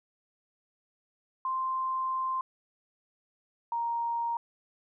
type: tone pair in turn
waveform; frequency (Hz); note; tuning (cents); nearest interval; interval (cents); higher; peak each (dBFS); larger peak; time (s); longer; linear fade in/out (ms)
sine; 1045 / 934.9; C6 / A#5; -2 / +5; major second; 193; first; -28; neither; 1.45-2.41 / 3.72-4.37; first; 2
effects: none